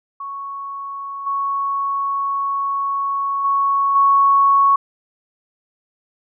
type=tone with level steps; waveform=sine; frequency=1108.7 Hz; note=C#6; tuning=in tune; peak=-26 / -18 / -14 / -10 dBFS; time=0.2-4.76 s; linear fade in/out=5 ms; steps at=1.26 / 3.44 / 3.95 s; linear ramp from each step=10 ms; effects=none